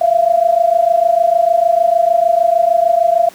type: tone pair together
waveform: sine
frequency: 667.4 / 694 Hz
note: E5 / F5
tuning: +21 / -11 cents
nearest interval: minor second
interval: 68 cents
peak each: -12 dBFS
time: 0.01-3.29 s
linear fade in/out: 5 ms
effects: pink hiss -40 dBFS RMS until 3.34 s + high-pass 150 Hz 12 dB/octave